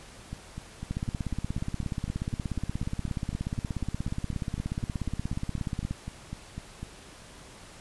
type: two click trains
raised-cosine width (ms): 5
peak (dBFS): -23 / -18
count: 27 / 85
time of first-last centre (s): 0.33-6.83 / 0.91-5.91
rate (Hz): 4 / 16.8
effects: pink hiss -49 dBFS RMS until 7.8 s + resampled to 24000 Hz